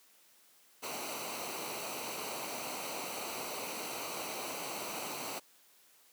pink noise with comb filter, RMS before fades -40 dBFS, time 0.82-5.4 s, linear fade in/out 20 ms, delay 0.58 ms, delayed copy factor -0.65, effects white hiss -64 dBFS RMS until 6.12 s + high-pass 200 Hz 12 dB/octave

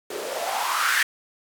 blue noise with band-pass filter sweep, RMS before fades -25 dBFS, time 0.1-1.03 s, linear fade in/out 5 ms, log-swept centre 370 to 1800 Hz, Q 4.6, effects none

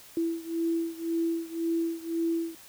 sine beating tone pair, 331.3 / 333.2 Hz, E4 / E4, +9 / +19 cents, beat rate 1.9 Hz, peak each -29 / -31 dBFS, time 0.17-2.55 s, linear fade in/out 2 ms, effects white hiss -51 dBFS RMS until 2.68 s

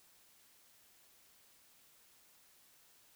silence, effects white hiss -66 dBFS RMS until 3.15 s

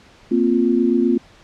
sine chord, Bb suspended second, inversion none, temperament equal with one note detuned, 233.1 / 260.9 / 349.2 Hz, Bb3 / C4 / F4, 0 / -5 / 0 cents, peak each -18 dBFS, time 0.31-1.18 s, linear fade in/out 10 ms, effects pink hiss -48 dBFS RMS until 1.43 s + low-pass 5000 Hz 12 dB/octave

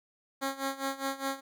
10% pulse tone with tremolo, 271.4 Hz, C#4, 36 cents flat, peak -21 dBFS, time 0.41-1.41 s, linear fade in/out 20 ms, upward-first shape sine, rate 4.9 Hz, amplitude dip 85%, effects none

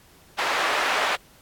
white band-pass noise, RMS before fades -24 dBFS, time 0.38-1.16 s, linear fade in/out 10 ms, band 630 to 1800 Hz, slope 12 dB/octave, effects pink hiss -54 dBFS RMS until 1.41 s + AAC 64 kbps

